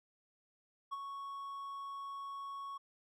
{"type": "tone with ADSR envelope", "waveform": "triangle", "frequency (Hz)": 1108.7, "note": "C#6", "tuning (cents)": 0, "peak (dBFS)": -34, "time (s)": [0.91, 2.78], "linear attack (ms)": 21, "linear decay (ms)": 27, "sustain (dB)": -6, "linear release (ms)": 12, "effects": []}